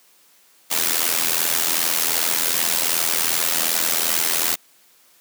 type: noise with amplitude modulation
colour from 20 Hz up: white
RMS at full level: -17 dBFS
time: 0.7-4.56 s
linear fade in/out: 20 ms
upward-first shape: sine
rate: 82.6 Hz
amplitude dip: 80%
effects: white hiss -55 dBFS RMS until 5.2 s + high-pass 200 Hz 12 dB/octave